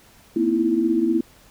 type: tone cluster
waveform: sine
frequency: 232.1 / 255.9 / 315.5 / 331.7 Hz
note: A#3 / C4 / D#4 / E4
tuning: -7 / -38 / +24 / +11 cents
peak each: -24 / -25 / -27 / -19 dBFS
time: 0.36-1.21 s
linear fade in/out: 5 ms
effects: pink hiss -52 dBFS RMS until 1.5 s